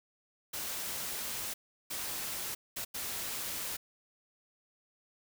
white noise bursts at uneven times, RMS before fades -38 dBFS, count 4, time 0.53-1.54 / 1.9-2.55 / 2.76-2.85 / 2.94-3.77 s, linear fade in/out 10 ms, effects none

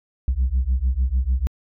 sine beating tone pair, 60.6 / 67.3 Hz, B1 / C2, -32 / +49 cents, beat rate 6.7 Hz, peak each -19 / -19 dBFS, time 0.28-1.47 s, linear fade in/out 0 ms, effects tanh soft clip ceiling -14 dBFS

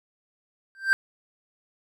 triangle tone with exponential growth, 1570 Hz, G6, 2 cents sharp, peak -11 dBFS, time 0.75-0.93 s, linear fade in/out 0 ms, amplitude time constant 38 ms, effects none

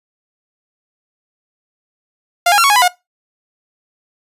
sawtooth tone with pitch steps, 698 / 820 / 1366 / 1113 / 829 / 995 / 720 Hz, F5 / G#5 / F6 / C#6 / G#5 / B5 / F#5, -1 / -22 / -39 / +7 / -3 / +13 / -47 cents, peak -5 dBFS, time 2.46-2.88 s, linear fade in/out 5 ms, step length 60 ms, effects noise-tail reverb RT60 0.2 s tail -21 dB re dry + resampled to 32000 Hz

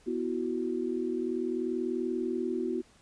sine chord, B suspended fourth, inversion none, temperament equal, 246.9 / 329.6 / 370 Hz, B3 / E4 / F#4, 0 / 0 / 0 cents, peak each -34 / -34 / -32 dBFS, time 0.06-2.82 s, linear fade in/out 20 ms, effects pink hiss -61 dBFS RMS until 3.01 s + resampled to 22050 Hz

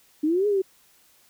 sine exponential two-way sweep, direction up then down, 293.7 to 422.1 to 373.5 Hz, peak -19 dBFS, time 0.23-0.62 s, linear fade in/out 10 ms, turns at 0.47 s, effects white hiss -59 dBFS RMS until 1.29 s

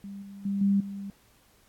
sine tone with level steps, 198.6 Hz, G3, 23 cents sharp, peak -37 / -41 / -26 / -20 / -34 dBFS, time 0.04-1.1 s, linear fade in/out 0 ms, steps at 0.22 / 0.45 / 0.61 / 0.8 s, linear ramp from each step 5 ms, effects pink hiss -62 dBFS RMS until 1.68 s + AAC 64 kbps

